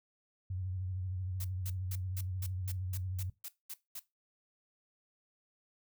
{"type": "tone with vibrato", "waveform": "sine", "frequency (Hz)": 92.5, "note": "F#2", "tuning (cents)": 0, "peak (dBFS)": -35, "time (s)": [0.5, 3.3], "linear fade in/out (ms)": 5, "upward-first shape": "triangle", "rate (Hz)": 13, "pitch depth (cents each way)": 69}
{"type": "noise bursts", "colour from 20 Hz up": "blue", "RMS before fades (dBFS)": -43, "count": 11, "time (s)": [1.4, 3.995], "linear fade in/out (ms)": 5, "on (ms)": 45, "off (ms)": 210}
{"effects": ["noise-tail reverb RT60 0.2 s tail -18 dB re dry"]}